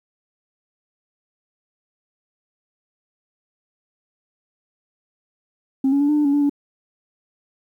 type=tone with pitch steps; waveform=sine; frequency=268.2 / 280.8 / 287.6 / 298.7 / 296.6 / 281.8 / 289.7 / 285.9 Hz; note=C4 / C#4 / D4 / D4 / D4 / C#4 / D4 / D4; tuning=+43 / +22 / -36 / +29 / +17 / +29 / -24 / -46 cents; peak=-13 dBFS; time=5.84-6.496 s; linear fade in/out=5 ms; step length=82 ms; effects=tanh soft clip ceiling -12 dBFS + 9-bit